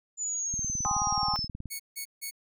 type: exponential sweep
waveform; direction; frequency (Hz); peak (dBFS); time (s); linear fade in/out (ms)
sine; down; 7040 to 5180; -29; 0.17-1.48; 50
type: click train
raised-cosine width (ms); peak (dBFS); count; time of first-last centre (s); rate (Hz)
5; -26; 22; 0.54-1.657; 18.8
type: chord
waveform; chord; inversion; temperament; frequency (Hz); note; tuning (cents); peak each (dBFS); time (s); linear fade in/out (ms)
sine; Ab major seventh; third; equal; 784 / 830.6 / 1046.5 / 1244.5; G5 / Ab5 / C6 / Eb6; 0 / 0 / 0 / 0; -35 / -31 / -33 / -33; 0.85-1.36; 0
type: tone bursts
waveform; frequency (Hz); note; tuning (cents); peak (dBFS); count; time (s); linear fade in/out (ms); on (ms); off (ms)
5% pulse; 2217; C#7; 0; -24; 3; 1.7-2.311; 20; 97; 160
effects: none